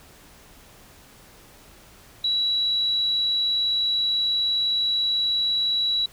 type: tone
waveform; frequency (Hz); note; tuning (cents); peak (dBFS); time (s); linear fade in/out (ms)
sine; 3913; B7; -17; -20; 2.24-6.06; 5
effects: pink hiss -50 dBFS RMS until 6.12 s